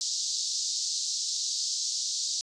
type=band-pass noise; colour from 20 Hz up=pink; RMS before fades=-31 dBFS; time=0.01-2.41 s; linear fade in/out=0 ms; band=4100 to 7200 Hz; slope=48 dB/octave; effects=resampled to 22050 Hz